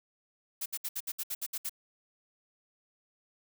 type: noise bursts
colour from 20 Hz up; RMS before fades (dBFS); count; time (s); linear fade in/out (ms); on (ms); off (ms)
blue; -35; 10; 0.61-1.695; 10; 50; 65
effects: none